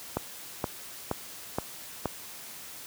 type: click train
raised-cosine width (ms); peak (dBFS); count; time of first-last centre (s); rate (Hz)
1; -13; 5; 0.17-2.057; 2.12
effects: white hiss -44 dBFS RMS until 2.86 s + high-pass 60 Hz 12 dB/octave